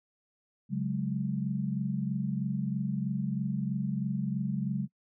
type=chord; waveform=sine; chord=C# suspended fourth; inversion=none; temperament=just; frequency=138.59 / 184.79 / 207.9 Hz; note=C#3 / F#3 / G#3; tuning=0 / -2 / +2 cents; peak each=-33 dBFS; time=0.69-4.88 s; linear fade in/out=50 ms; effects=noise-tail reverb RT60 0.1 s tail -25 dB re dry